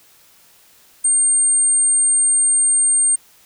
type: tone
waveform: sine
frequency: 8700 Hz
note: C#9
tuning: 33 cents flat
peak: -12 dBFS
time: 1.04-3.16 s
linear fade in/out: 10 ms
effects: white hiss -51 dBFS RMS until 3.45 s